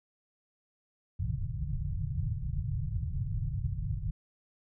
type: low-pass noise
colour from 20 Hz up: white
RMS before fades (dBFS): -33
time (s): 1.19-4.11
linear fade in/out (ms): 5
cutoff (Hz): 160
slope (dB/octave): 96
effects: none